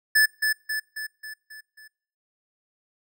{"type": "tone with echo", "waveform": "square", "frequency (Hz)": 1738, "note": "A6", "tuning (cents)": -22, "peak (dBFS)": -16, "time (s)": [0.15, 0.26], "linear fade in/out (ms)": 10, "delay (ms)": 270, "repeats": 6, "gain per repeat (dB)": -5, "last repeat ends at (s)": 1.88, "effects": ["noise-tail reverb RT60 0.6 s tail -25 dB re dry"]}